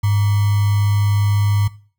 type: tone with sample-and-hold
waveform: sine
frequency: 102.1 Hz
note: G#2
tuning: 29 cents flat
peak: -13 dBFS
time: 0.03-1.68 s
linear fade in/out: 10 ms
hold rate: 1050 Hz
effects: noise-tail reverb RT60 0.4 s tail -18 dB re dry